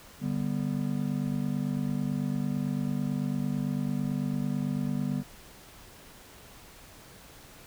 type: chord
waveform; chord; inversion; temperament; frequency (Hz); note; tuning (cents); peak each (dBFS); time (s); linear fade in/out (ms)
triangle; G major; second; just; 147 / 196 / 245; D3 / G3 / B3; +2 / 0 / -14; -30; 0.2-5.24; 50
effects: pink hiss -51 dBFS RMS until 7.66 s